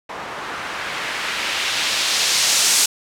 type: noise with low-pass filter sweep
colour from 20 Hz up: blue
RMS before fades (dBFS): -21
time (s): 0.09-2.86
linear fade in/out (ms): 5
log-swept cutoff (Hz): 970 to 7300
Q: 1
effects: none